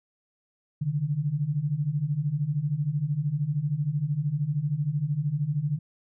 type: beating tone pair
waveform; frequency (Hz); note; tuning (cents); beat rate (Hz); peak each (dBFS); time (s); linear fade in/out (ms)
sine; 138.5 / 151.5; C#3 / D#3; -1 / -46; 13; -29 / -26; 0.81-5.79; 10
effects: none